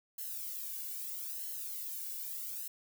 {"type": "noise with flanger", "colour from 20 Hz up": "violet", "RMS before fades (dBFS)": -41, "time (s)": [0.18, 2.68], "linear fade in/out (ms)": 5, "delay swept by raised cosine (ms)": [0.83, 1.59], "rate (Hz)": 0.78, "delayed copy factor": -0.95, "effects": []}